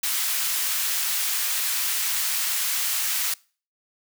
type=high-pass noise; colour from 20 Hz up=white; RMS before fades=-25 dBFS; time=0.03-3.34 s; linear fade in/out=5 ms; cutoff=1300 Hz; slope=12 dB/octave; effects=noise-tail reverb RT60 0.4 s tail -24 dB re dry